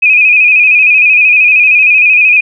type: tone with vibrato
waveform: sine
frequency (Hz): 2491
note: D#7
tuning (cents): +1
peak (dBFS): -3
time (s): 0.02-2.41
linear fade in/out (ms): 10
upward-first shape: square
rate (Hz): 13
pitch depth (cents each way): 41
effects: none